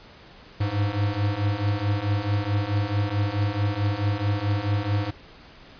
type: beating tone pair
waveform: square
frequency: 99.8 / 104.4 Hz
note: G2 / G#2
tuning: +32 / +10 cents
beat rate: 4.6 Hz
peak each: -27 / -25 dBFS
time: 0.6-5.11 s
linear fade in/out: 10 ms
effects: pink hiss -48 dBFS RMS until 5.79 s + resampled to 11025 Hz